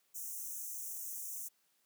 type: high-pass noise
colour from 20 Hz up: white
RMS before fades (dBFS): -43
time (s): 0.14-1.49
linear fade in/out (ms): 20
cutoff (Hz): 5800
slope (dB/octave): 96
effects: white hiss -75 dBFS RMS until 1.85 s + high-pass 150 Hz 12 dB/octave